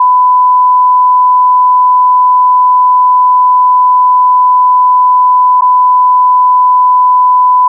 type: tone with dropouts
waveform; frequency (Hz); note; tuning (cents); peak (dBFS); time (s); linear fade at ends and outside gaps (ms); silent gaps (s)
sine; 1000; B5; +21; -3; 0-7.68; 5; 5.61-5.619
effects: none